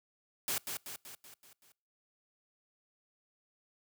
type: noise with echo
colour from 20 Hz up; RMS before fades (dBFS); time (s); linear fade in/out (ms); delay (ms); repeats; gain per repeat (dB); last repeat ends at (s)
white; -34; 0.48-0.58; 0; 190; 6; -5; 1.72
effects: noise-tail reverb RT60 0.5 s tail -26 dB re dry + high-pass 100 Hz 12 dB/octave